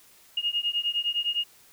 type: beating tone pair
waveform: sine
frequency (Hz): 2849 / 2858.8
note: F7 / F7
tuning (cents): +34 / +40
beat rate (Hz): 9.8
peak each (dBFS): -28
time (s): 0.37-1.44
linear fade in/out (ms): 5
effects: white hiss -56 dBFS RMS until 1.72 s

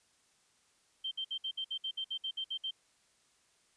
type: tone bursts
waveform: sine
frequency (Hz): 3136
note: G7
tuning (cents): 0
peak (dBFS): -34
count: 13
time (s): 1.04-2.71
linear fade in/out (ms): 10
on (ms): 74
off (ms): 59
effects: white hiss -70 dBFS RMS until 3.76 s + resampled to 22050 Hz

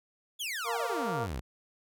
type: exponential sweep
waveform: sawtooth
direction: down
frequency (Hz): 3520 to 52.9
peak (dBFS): -30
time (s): 0.39-1.41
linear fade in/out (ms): 20
type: harmonic tone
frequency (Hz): 233.1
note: A#3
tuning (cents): 0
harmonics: 2 / 3 / 4 / 5 / 6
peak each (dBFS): -35 / -37 / -38 / -39 / -40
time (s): 0.64-1.28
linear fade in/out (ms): 50
effects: none

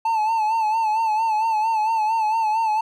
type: tone with vibrato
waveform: triangle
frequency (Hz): 880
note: A5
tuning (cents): 0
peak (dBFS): -16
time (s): 0.05-2.81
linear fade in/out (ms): 5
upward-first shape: sine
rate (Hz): 4.4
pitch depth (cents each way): 63
effects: none

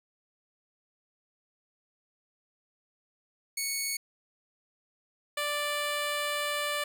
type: tone pair in turn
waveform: 10% pulse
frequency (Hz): 2217 / 587.2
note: C#7 / D5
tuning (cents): 0 / 0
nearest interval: octave + major seventh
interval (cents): 2300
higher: first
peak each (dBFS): -21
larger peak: neither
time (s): 3.57-3.97 / 5.37-6.84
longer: second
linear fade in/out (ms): 5
effects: none

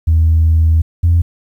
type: tone pair in turn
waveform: sine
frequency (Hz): 80.7 / 84.91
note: E2 / F2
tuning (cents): -36 / -48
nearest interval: minor second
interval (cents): 88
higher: second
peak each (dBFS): -6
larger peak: neither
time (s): 0.07-0.82 / 1.03-1.22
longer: first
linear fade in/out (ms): 10
effects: tanh soft clip ceiling -4 dBFS + 8-bit

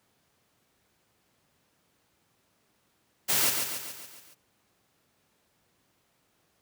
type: noise with echo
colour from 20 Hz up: white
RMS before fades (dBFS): -25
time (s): 3.28-3.51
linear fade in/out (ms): 20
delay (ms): 140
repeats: 6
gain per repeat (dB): -5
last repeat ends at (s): 4.35
effects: pink hiss -70 dBFS RMS until 6.61 s + high-pass 100 Hz 12 dB/octave

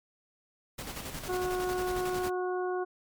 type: noise with tremolo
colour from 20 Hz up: pink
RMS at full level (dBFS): -38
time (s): 0.78-2.3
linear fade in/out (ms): 10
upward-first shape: square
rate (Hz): 11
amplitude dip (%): 45
type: harmonic tone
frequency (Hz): 364.8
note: F#4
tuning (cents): -24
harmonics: 1 / 2 / 3 / 4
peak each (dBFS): -30 / -36 / -40 / -42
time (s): 1.28-2.85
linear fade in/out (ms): 20
effects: MP3 96 kbps

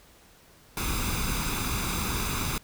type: noise with comb filter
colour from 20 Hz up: pink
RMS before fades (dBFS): -29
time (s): 0.77-2.58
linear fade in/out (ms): 2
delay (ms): 0.81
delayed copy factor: +0.65
effects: pink hiss -56 dBFS RMS until 2.63 s

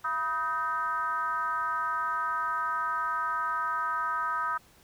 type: tone with frequency modulation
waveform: sine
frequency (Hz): 1260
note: D#6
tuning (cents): +21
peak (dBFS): -27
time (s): 0.04-4.58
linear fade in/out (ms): 10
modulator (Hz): 288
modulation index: 0.97
effects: pink hiss -59 dBFS RMS until 4.83 s

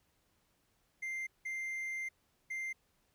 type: tone bursts at uneven times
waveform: triangle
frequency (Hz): 2093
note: C7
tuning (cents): 0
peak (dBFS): -35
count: 3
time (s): 1.02-1.27 / 1.45-2.09 / 2.5-2.73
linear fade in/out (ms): 10
effects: pink hiss -75 dBFS RMS until 3.14 s

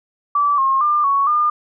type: tone with pitch steps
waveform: sine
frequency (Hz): 1157 / 1074 / 1197 / 1113 / 1208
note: D6 / C6 / D6 / C#6 / D6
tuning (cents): -26 / +45 / +33 / +7 / +48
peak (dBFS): -13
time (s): 0.35-1.5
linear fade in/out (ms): 5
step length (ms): 230
effects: none

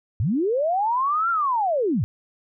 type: linear two-way sweep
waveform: sine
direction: up then down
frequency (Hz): 83.4 to 1396.9 to 83.4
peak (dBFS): -19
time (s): 0.2-2.04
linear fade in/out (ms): 0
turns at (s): 1.3
effects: none

